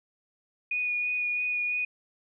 sine tone with vibrato, 2462 Hz, D#7, 19 cents flat, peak -26 dBFS, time 0.71-1.85 s, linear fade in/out 5 ms, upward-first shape sine, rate 3 Hz, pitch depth 12 cents each way, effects none

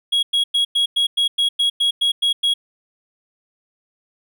triangle tone bursts, 3315 Hz, G#7, 4 cents flat, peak -13 dBFS, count 12, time 0.12-2.54 s, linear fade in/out 10 ms, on 110 ms, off 100 ms, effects none

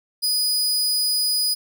sawtooth tone, 4960 Hz, D#8, 6 cents flat, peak -16 dBFS, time 0.22-1.55 s, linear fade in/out 20 ms, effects none

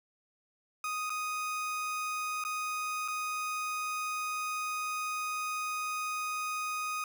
30% pulse tone with dropouts, 1246 Hz, D#6, 2 cents sharp, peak -30 dBFS, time 0.84-7.04 s, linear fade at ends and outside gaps 2 ms, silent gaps 1.096-1.102 / 2.439-2.449 / 3.079-3.083 s, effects none

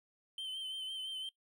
triangle tone with vibrato, 3092 Hz, G7, 24 cents flat, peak -37 dBFS, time 0.38-1.29 s, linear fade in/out 2 ms, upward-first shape sine, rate 5.9 Hz, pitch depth 34 cents each way, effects noise-tail reverb RT60 0.1 s tail -19 dB re dry

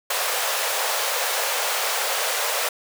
pink high-pass noise, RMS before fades -24 dBFS, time 0.1-2.69 s, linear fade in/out 5 ms, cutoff 480 Hz, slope 48 dB/octave, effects none

